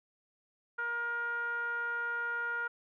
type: tone with low-pass filter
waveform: 10% pulse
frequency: 472.7 Hz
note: A#4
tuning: 24 cents sharp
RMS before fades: -35 dBFS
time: 0.78-2.68 s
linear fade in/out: 10 ms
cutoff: 1400 Hz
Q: 6.9
effects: none